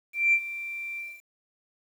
sine tone with ADSR envelope, 2354 Hz, D7, 3 cents sharp, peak -16 dBFS, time 0.13-1.22 s, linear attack 200 ms, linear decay 65 ms, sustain -16 dB, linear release 240 ms, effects tanh soft clip ceiling -12 dBFS + 9-bit

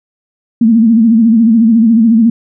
sine tone with vibrato, 226.3 Hz, A3, 49 cents sharp, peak -4 dBFS, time 0.61-2.3 s, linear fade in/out 5 ms, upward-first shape sine, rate 14 Hz, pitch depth 86 cents each way, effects none

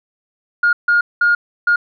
sine tone bursts at uneven times, 1423 Hz, F6, 32 cents sharp, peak -9 dBFS, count 4, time 0.63-0.73 / 0.88-1.01 / 1.21-1.35 / 1.67-1.76 s, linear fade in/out 5 ms, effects tanh soft clip ceiling -6 dBFS

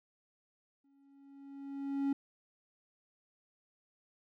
triangle tone with exponential growth, 277.2 Hz, C#4, in tune, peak -26 dBFS, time 0.84-2.13 s, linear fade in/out 5 ms, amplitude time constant 280 ms, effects none

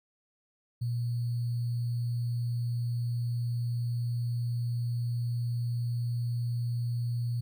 sine tone with sample-and-hold, 119.5 Hz, A#2, 43 cents sharp, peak -28 dBFS, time 0.81-7.41 s, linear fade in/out 10 ms, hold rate 4410 Hz, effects none

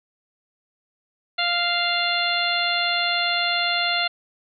harmonic tone, 697 Hz, F5, 4 cents flat, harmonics 1 / 2 / 3 / 4 / 5 / 6, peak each -27 / -27 / -27 / -27 / -27 / -27 dBFS, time 1.38-4.08 s, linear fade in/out 10 ms, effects none

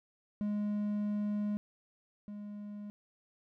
triangle tone pair in turn, 207.7 / 206.7 Hz, G#3 / G#3, 0 / -8 cents, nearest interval unison, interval 8 cents, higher first, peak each -29 / -39 dBFS, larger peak first, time 0.41-1.57 / 2.28-2.9 s, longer first, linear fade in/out 0 ms, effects none

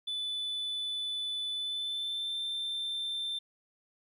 sine tone with pitch glide, 3490 to 3565 Hz, A7 to A7, -15 to +22 cents, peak -30 dBFS, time 0.07-3.39 s, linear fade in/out 10 ms, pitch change +37 cents, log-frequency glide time 1.52-2.4 s, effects tanh soft clip ceiling -31 dBFS + 12-bit

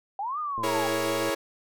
sine linear two-way sweep, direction up then down, 759 to 1244.5 to 795 Hz, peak -28 dBFS, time 0.19-0.87 s, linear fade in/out 2 ms, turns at 0.39 s
click train, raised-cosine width 2 ms, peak -28 dBFS, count 81, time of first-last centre 0.58-1.294 s, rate 112 Hz
sawtooth chord, A# half-diminished seventh, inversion second, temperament equal, 329.6 / 415.3 / 466.2 / 554.4 Hz, E4 / G#4 / A#4 / C#5, 0 / 0 / 0 / 0 cents, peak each -27 / -29 / -29 / -25 dBFS, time 0.63-1.35 s, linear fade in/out 10 ms
effects none

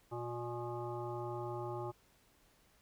harmonic tone with a mistuned harmonic, 119.5 Hz, A#2, 43 cents sharp, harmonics 1 / 3 / 5 / 7 / 9 / 10, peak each -44 / -42 / -48 / -45 / -51 / -52 dBFS, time 0.11-1.92 s, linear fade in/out 20 ms, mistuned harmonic 10, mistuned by +48 cents, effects pink hiss -69 dBFS RMS until 2.81 s

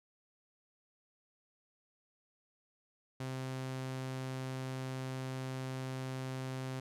sawtooth tone, 130.81 Hz, C3, in tune, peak -34 dBFS, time 3.2-6.8 s, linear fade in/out 5 ms, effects low-pass 11000 Hz 12 dB/octave

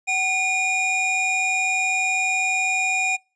square tone pair together, 756 / 2428 Hz, F#5 / D#7, +37 / -43 cents, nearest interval octave + minor sixth, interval 2020 cents, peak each -28 / -21 dBFS, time 0.07-3.17 s, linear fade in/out 20 ms, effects noise-tail reverb RT60 0.3 s tail -24 dB re dry + resampled to 22050 Hz

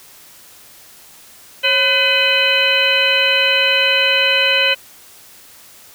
harmonic tone with a mistuned harmonic, 505 Hz, B4, 39 cents sharp, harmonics 1 / 2 / 3 / 4 / 5 / 6 / 8, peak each -21 / -28 / -21 / -23 / -16 / -16 / -25 dBFS, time 1.63-4.75 s, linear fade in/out 20 ms, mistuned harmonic 1, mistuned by +130 cents, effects white hiss -43 dBFS RMS until 5.94 s

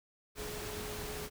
sine tone in noise, 421.4 Hz, G#4, 25 cents sharp, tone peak -44 dBFS, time 0.35-1.3 s, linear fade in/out 50 ms, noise pink, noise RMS -42 dBFS, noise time 0.35-1.3 s, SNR -5 dB, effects none

